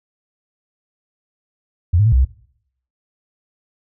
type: tone with pitch steps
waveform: sine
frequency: 86.2 / 104.8 / 113.4 / 64.3 / 64.8 Hz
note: F2 / G#2 / A#2 / C2 / C2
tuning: -22 / +16 / -47 / -30 / -16 cents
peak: -10 dBFS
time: 1.93-2.25 s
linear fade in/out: 10 ms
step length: 64 ms
effects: noise-tail reverb RT60 0.7 s tail -20 dB re dry